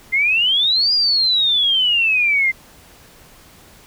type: exponential two-way sweep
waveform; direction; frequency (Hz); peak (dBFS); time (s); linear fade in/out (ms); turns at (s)
sine; up then down; 2066 to 4919 to 2066; -13; 0.12-2.52; 20; 0.93
effects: pink hiss -46 dBFS RMS until 3.86 s